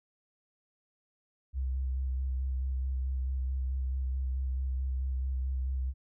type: tone with vibrato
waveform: sine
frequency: 65.2 Hz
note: C2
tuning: 5 cents flat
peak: -29 dBFS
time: 1.53-5.94 s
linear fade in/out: 50 ms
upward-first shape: square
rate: 4.6 Hz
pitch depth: 19 cents each way
effects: none